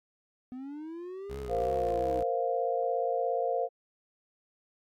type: linear two-way sweep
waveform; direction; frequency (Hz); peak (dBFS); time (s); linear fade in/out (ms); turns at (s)
triangle; up then down; 247.4 to 425.5 to 310.8; -36; 0.52-2.2; 0; 1.4
type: tone with vibrato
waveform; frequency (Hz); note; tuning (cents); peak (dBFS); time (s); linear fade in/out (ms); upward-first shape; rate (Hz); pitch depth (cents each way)
sawtooth; 61.74; B1; 0; -35; 1.29-2.24; 20; triangle; 2.8; 230
type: chord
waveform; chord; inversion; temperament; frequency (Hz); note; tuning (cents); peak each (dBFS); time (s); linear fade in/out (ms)
sine; Bb suspended second; none; equal; 466.2 / 523.3 / 698.5; Bb4 / C5 / F5; 0 / 0 / 0; -32 / -31 / -31; 1.48-3.69; 50
effects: AAC 64 kbps